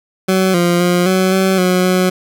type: tone with pitch steps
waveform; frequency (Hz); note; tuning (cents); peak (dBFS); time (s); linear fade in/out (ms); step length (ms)
20% pulse; 188.3 / 174.1 / 177 / 187.1 / 190 / 182.3 / 183.8; F#3 / F3 / F3 / F#3 / F#3 / F#3 / F#3; +31 / -5 / +23 / +20 / +46 / -25 / -11; -6; 0.28-2.1; 10; 260
effects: none